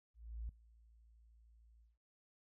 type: tone with ADSR envelope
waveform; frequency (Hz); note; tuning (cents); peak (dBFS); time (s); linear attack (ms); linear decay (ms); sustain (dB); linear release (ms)
sine; 56.5; A1; +47; -40; 0.14-1.98; 350; 3; -23; 170
effects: noise-tail reverb RT60 0.2 s tail -21 dB re dry